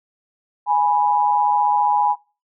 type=tone pair together; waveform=sine; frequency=830.6 / 985 Hz; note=G#5 / B5; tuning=0 / -5 cents; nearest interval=minor third; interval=295 cents; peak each=-16 / -19 dBFS; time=0.66-2.16 s; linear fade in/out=50 ms; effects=noise-tail reverb RT60 0.3 s tail -19 dB re dry